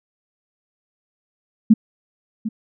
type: tone with echo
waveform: sine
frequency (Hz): 220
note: A3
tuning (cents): 0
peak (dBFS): -6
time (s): 1.7-1.74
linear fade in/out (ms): 10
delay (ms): 750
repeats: 1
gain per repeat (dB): -14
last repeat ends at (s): 2.49
effects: none